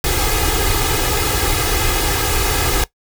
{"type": "noise with comb filter", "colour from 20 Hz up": "pink", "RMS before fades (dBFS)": -17, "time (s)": [0.04, 2.84], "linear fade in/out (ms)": 2, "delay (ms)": 2.4, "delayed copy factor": 0.95, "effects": ["noise-tail reverb RT60 0.1 s tail -18 dB re dry"]}